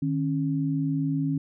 sine tone pair together, 153.7 / 273.9 Hz, D#3 / C#4, -21 / -21 cents, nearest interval minor seventh, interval 1000 cents, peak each -26 dBFS, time 0.02-1.38 s, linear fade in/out 5 ms, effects none

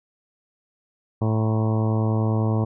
harmonic tone with a mistuned harmonic, 110 Hz, A2, in tune, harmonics 1 / 2 / 3 / 4 / 5 / 6 / 7 / 8 / 9 / 10, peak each -20 / -26 / -30 / -32 / -34 / -36 / -37 / -38 / -39 / -40 dBFS, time 1.21-2.65 s, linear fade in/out 10 ms, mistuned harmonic 8, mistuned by +70 cents, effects none

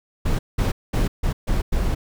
brown noise bursts at uneven times, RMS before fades -20 dBFS, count 6, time 0.25-0.39 / 0.58-0.72 / 0.93-1.08 / 1.23-1.33 / 1.47-1.62 / 1.72-1.95 s, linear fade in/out 10 ms, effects none

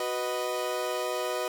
30% pulse chord, B major, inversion second, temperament equal, 370 / 493.9 / 622.3 Hz, F#4 / B4 / D#5, 0 / 0 / 0 cents, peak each -32 / -30 / -30 dBFS, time 0-1.48 s, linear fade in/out 2 ms, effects none

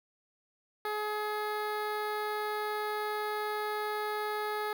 15% pulse tone with notch filter, 422.6 Hz, G#4, 30 cents sharp, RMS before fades -34 dBFS, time 0.85-4.73 s, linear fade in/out 2 ms, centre 7300 Hz, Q 0.61, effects none

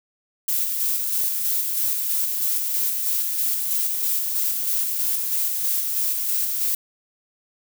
violet noise with tremolo, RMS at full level -22 dBFS, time 0.48-6.75 s, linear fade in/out 5 ms, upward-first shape square, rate 3.1 Hz, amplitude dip 30%, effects none

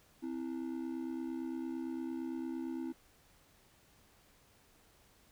triangle ring-modulated tone, 293.7 Hz, D4, in tune, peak -32 dBFS, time 0.22-2.93 s, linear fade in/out 20 ms, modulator 34.4 Hz, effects pink hiss -66 dBFS RMS until 5.31 s

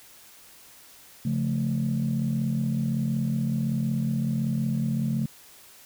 sine chord, Db augmented, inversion none, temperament equal, 138.59 / 174.61 / 220 Hz, Db3 / F3 / A3, 0 / 0 / 0 cents, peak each -26 / -30 / -26 dBFS, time 1.25-5.26 s, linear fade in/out 5 ms, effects tanh soft clip ceiling -17 dBFS + white hiss -51 dBFS RMS until 5.85 s

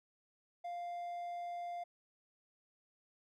triangle tone, 698.5 Hz, F5, in tune, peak -38 dBFS, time 0.64-1.84 s, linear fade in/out 10 ms, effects none

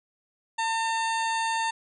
harmonic tone with a mistuned harmonic, 903 Hz, A5, 45 cents sharp, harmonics 1 / 2 / 3 / 4 / 5 / 7 / 8 / 9 / 10, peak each -26 / -32 / -36 / -38 / -40 / -43 / -44 / -45 / -46 dBFS, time 0.58-1.71 s, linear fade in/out 10 ms, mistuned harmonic 7, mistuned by +37 cents, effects none

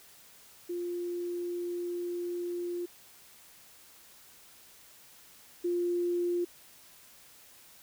sine tone pair in turn, 350 / 350 Hz, F4 / F4, +4 / +4 cents, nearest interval unison, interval 0 cents, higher neither, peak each -32 / -27 dBFS, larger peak second, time 0.69-2.86 / 5.64-6.45 s, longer first, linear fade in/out 10 ms, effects white hiss -56 dBFS RMS until 7.82 s

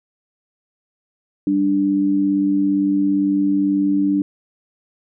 sine tone pair together, 196.2 / 294 Hz, G3 / D4, +2 / +2 cents, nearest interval perfect fifth, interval 700 cents, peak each -22 / -15 dBFS, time 1.47-4.22 s, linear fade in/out 2 ms, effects none

